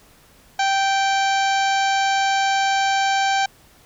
harmonic tone with a mistuned harmonic, 782 Hz, G5, 4 cents flat, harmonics 1 / 2 / 3 / 4 / 5 / 6 / 7 / 8 / 9, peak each -18 / -24 / -28 / -30 / -32 / -34 / -35 / -36 / -37 dBFS, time 0.59-3.46 s, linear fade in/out 5 ms, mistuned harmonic 6, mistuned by -63 cents, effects pink hiss -52 dBFS RMS until 3.85 s

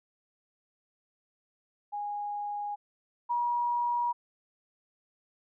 sine tone pair in turn, 824 / 958.9 Hz, G#5 / A#5, -14 / +49 cents, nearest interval minor third, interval 263 cents, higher second, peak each -32 / -26 dBFS, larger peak second, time 1.92-2.76 / 3.29-4.13 s, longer neither, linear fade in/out 20 ms, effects none

